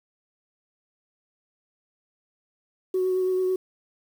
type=tone with vibrato; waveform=sine; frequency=371.1 Hz; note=F#4; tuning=5 cents sharp; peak=-20 dBFS; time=2.94-3.56 s; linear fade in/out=5 ms; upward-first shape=triangle; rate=9.1 Hz; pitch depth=17 cents each way; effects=tanh soft clip ceiling -17 dBFS + 8-bit